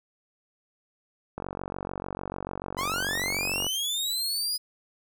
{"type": "click train", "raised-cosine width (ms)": 1, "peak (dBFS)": -19, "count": 108, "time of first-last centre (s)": [1.38, 3.666], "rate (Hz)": 46.8}
{"type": "linear sweep", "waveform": "sawtooth", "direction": "up", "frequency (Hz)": [980, 4978], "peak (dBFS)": -24, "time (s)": [2.77, 4.58], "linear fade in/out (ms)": 20}
{"effects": []}